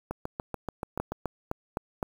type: two click trains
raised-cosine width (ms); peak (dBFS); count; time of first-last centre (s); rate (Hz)
1; -18 / -15; 8 / 5; 0.11-1.12 / 1-2.028; 6.93 / 3.89
effects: 7-bit